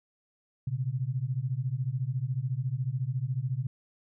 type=beating tone pair; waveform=sine; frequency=121.8 / 135.8 Hz; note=B2 / C#3; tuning=-24 / -35 cents; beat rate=14 Hz; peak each=-31 dBFS; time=0.67-3.67 s; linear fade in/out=5 ms; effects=none